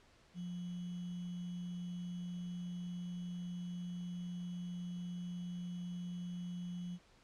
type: tone with sample-and-hold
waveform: sine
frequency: 176.8 Hz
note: F3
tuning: 22 cents sharp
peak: -40 dBFS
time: 0.34-6.99 s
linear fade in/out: 50 ms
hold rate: 3150 Hz
effects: pink hiss -66 dBFS RMS until 7.23 s + low-pass 6000 Hz 12 dB/octave